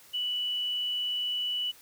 sine tone, 2960 Hz, F#7, in tune, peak -28 dBFS, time 0.13-1.72 s, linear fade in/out 20 ms, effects white hiss -55 dBFS RMS until 1.81 s

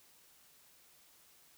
silence, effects white hiss -64 dBFS RMS until 1.57 s

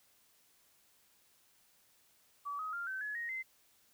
sine tone with pitch steps, 1146 / 1264.2 / 1394.7 / 1538.6 / 1697.3 / 1872.5 / 2066 Hz, D6 / D#6 / F6 / G6 / G#6 / A#6 / C7, -43 / +27 / -3 / -33 / +37 / +7 / -22 cents, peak -37 dBFS, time 2.45-3.43 s, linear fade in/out 20 ms, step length 140 ms, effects white hiss -69 dBFS RMS until 3.93 s

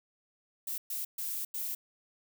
violet noise bursts at uneven times, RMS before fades -36 dBFS, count 4, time 0.67-0.78 / 0.9-1.05 / 1.18-1.45 / 1.54-1.75 s, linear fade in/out 5 ms, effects none

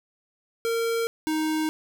square tone pair in turn, 459.8 / 312.3 Hz, A#4 / D#4, -24 / +7 cents, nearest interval perfect fifth, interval 669 cents, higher first, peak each -24 dBFS, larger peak neither, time 0.65-1.07 / 1.27-1.69 s, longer neither, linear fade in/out 0 ms, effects none

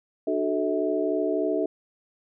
sine tone cluster, 300.3 / 373.2 / 436.7 / 644 Hz, D4 / F#4 / A4 / E5, +39 / +15 / -13 / -41 cents, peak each -28 dBFS, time 0.27-1.66 s, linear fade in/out 5 ms, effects none

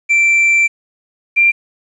triangle / sine tone pair in turn, 2345 / 2375 Hz, D7 / D7, -3 / +19 cents, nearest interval unison, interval 22 cents, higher second, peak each -7 dBFS, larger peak neither, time 0.09-0.68 / 1.36-1.52 s, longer first, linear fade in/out 20 ms, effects resampled to 22050 Hz + 8-bit

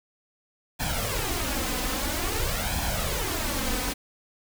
pink noise with flanger, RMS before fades -28 dBFS, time 0.79-3.94 s, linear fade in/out 20 ms, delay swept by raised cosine 1.2 to 4 ms, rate 0.5 Hz, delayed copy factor +0.7, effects none

